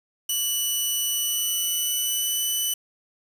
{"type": "tone with pitch glide", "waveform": "10% pulse", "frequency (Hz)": [2960, 2986], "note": ["F#7", "F#7"], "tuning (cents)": [0, 15], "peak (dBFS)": -15, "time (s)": [0.29, 2.74], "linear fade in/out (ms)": 5, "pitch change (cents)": 15, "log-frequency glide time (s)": [1.09, 2.43], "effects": ["resampled to 32000 Hz", "7-bit"]}